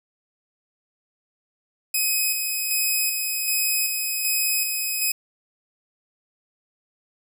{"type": "tone with tremolo", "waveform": "5% pulse", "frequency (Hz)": 2531, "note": "D#7", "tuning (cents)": 29, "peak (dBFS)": -11, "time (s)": [1.94, 5.12], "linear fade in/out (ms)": 5, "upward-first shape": "square", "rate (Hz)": 1.3, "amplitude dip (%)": 35, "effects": ["8-bit"]}